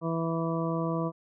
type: harmonic tone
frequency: 164.81 Hz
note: E3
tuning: in tune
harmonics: 1 / 2 / 3 / 4 / 6 / 7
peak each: -30 / -33 / -35 / -36 / -38 / -38 dBFS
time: 0.01-1.12 s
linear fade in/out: 50 ms
effects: none